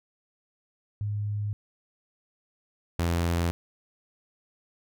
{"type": "tone pair in turn", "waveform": ["sine", "sawtooth"], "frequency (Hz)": [103.83, 85.22], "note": ["G#2", "F2"], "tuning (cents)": [0, -42], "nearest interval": "minor third", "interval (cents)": 342, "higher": "first", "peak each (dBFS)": [-27, -20], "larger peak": "second", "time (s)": [[1.01, 1.53], [2.99, 3.51]], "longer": "neither", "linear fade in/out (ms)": 0, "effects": []}